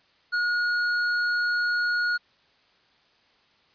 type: tone with hard clipping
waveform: triangle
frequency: 1444 Hz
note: F#6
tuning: 43 cents flat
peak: -24 dBFS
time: 0.32-2.18 s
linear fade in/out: 20 ms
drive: 13 dB
effects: white hiss -62 dBFS RMS until 3.74 s + resampled to 11025 Hz